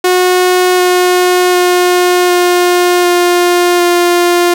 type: tone with pitch steps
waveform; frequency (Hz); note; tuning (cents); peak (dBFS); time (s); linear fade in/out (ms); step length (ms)
sawtooth; 363.8 / 361.1 / 358.4 / 355.7 / 353 / 350.4; F#4 / F#4 / F4 / F4 / F4 / F4; -29 / -42 / +45 / +32 / +19 / +6; -3; 0.04-4.54; 5; 750
effects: none